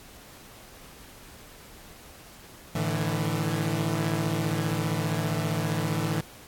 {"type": "chord", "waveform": "sawtooth", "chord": "A suspended fourth", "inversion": "none", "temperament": "equal with one note detuned", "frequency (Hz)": [110, 149.66, 164.81], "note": ["A2", "D3", "E3"], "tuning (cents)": [0, 33, 0], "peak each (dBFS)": [-27, -26, -25], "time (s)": [2.75, 6.21], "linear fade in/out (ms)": 5, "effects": ["pink hiss -49 dBFS RMS until 6.47 s", "AAC 64 kbps"]}